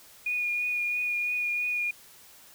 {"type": "tone with vibrato", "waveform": "sine", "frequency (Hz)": 2447, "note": "D#7", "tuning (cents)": -29, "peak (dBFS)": -26, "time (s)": [0.26, 1.91], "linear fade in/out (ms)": 5, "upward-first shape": "triangle", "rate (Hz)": 3, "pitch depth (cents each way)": 19, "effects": ["white hiss -53 dBFS RMS until 2.54 s"]}